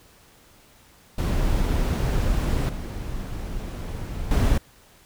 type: noise with level steps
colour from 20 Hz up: brown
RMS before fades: -22 / -31 / -19 dBFS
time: 1.18-4.58 s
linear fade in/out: 5 ms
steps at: 2.69 / 4.31 s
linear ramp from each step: 2 ms
effects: pink hiss -54 dBFS RMS until 5.05 s